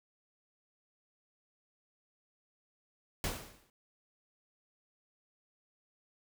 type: noise with exponential decay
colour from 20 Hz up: pink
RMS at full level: -33 dBFS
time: 3.24-3.7 s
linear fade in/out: 1 ms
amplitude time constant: 99 ms
effects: none